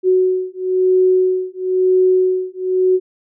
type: beating tone pair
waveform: sine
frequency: 370.2 / 371.2 Hz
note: F#4 / F#4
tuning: +1 / +6 cents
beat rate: 1 Hz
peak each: -15 dBFS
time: 0.03-3 s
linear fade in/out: 50 ms
effects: none